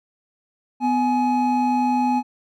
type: tone pair together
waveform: triangle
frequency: 250 / 840.9 Hz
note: B3 / G#5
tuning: +21 / +21 cents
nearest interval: octave + major sixth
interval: 2100 cents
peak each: -18 dBFS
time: 0.8-2.23 s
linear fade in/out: 50 ms
effects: none